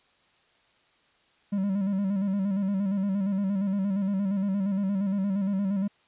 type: tone with vibrato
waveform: triangle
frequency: 196.5 Hz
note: G3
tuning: 4 cents sharp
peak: -22 dBFS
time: 1.52-5.88 s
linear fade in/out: 10 ms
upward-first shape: square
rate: 8.6 Hz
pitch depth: 55 cents each way
effects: white hiss -64 dBFS RMS until 6.07 s + resampled to 8000 Hz